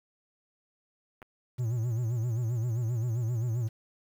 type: clicks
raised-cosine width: 0.5 ms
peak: -33 dBFS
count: 2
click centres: 1.219 / 1.227 s
type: tone with vibrato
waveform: triangle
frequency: 117.3 Hz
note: A#2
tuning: 11 cents sharp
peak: -25 dBFS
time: 1.58-3.69 s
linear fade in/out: 20 ms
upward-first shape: sine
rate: 7.6 Hz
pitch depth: 120 cents each way
effects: 9-bit